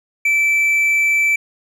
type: tone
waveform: triangle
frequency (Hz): 2323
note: D7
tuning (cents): -20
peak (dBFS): -11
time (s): 0.25-1.36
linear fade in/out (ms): 5
effects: none